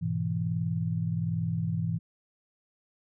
sine chord, E major, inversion first, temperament equal, 103.83 / 123.47 / 164.81 Hz, G#2 / B2 / E3, 0 / 0 / 0 cents, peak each -32 / -34 / -29 dBFS, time 0.01-1.99 s, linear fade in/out 20 ms, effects none

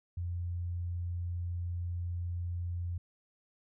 sine tone, 87.31 Hz, F2, in tune, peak -33 dBFS, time 0.17-2.98 s, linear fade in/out 5 ms, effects none

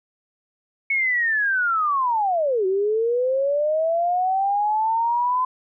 sine linear two-way sweep, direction down then up, 2217 to 370 to 1023 Hz, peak -18 dBFS, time 0.9-5.45 s, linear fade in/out 5 ms, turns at 2.66 s, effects none

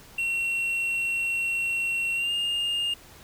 triangle tone with pitch glide, 2728 to 2823 Hz, F7 to F7, -41 to +18 cents, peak -23 dBFS, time 0.18-2.94 s, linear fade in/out 5 ms, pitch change +59 cents, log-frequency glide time 2.15-2.32 s, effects pink hiss -50 dBFS RMS until 3.23 s

